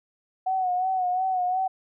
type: tone with vibrato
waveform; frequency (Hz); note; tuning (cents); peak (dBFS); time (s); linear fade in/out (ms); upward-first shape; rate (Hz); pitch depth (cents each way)
sine; 740; F#5; 0; -22; 0.46-1.68; 10; sine; 2.8; 49
effects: none